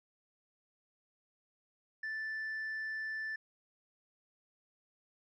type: tone with tanh clipping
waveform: sine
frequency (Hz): 1760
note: A6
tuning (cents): 0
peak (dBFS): -37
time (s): 2.03-3.36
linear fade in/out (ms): 5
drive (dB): 1
effects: none